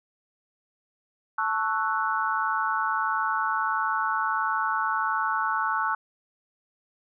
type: chord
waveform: sine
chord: F# minor seventh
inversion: first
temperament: equal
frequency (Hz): 880 / 1108.7 / 1318.5 / 1480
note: A5 / C#6 / E6 / F#6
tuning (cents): 0 / 0 / 0 / 0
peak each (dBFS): -29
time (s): 1.38-5.95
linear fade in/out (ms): 5
effects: none